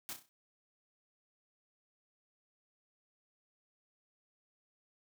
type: noise with echo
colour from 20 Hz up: white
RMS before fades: -42 dBFS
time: 0.09-0.13 s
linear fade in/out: 0 ms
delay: 32 ms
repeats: 5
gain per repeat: -7 dB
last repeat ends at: 0.29 s
effects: high-pass 100 Hz 12 dB/octave